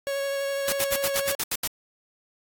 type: tone with vibrato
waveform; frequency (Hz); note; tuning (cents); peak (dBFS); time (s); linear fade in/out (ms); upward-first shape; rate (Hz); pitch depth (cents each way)
45% pulse; 554.4; C#5; 0; -26; 0.07-1.35; 0; triangle; 12; 14
type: noise bursts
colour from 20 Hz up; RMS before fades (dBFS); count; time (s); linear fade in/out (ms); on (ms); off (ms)
white; -26; 9; 0.68-1.675; 2; 43; 76
effects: AAC 64 kbps